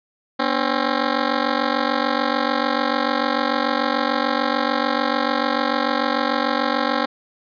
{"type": "ring-modulated tone", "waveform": "10% pulse", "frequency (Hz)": 267.1, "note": "C4", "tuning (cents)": 36, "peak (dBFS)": -7, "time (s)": [0.39, 7.06], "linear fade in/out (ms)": 10, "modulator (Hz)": 23.4, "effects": ["resampled to 11025 Hz"]}